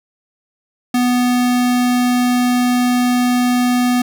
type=tone; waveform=square; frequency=246.9 Hz; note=B3; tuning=in tune; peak=-13 dBFS; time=0.94-4.02 s; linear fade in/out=5 ms; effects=none